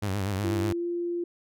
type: tone with vibrato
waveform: sawtooth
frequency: 98.7 Hz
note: G2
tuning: 12 cents sharp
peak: -23 dBFS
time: 0.02-0.73 s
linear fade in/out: 10 ms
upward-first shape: sine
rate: 8.2 Hz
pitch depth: 93 cents each way
type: tone with pitch glide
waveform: sine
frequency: 336.8 to 346.3 Hz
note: E4 to F4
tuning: +37 to -15 cents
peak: -27 dBFS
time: 0.44-1.24 s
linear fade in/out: 5 ms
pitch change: +48 cents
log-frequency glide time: 0.61-0.86 s
effects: none